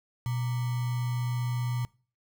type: tone with sample-and-hold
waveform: sine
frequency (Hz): 122.4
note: B2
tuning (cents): -15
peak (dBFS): -27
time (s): 0.26-1.85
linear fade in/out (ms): 0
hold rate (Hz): 1050
effects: noise-tail reverb RT60 0.4 s tail -23 dB re dry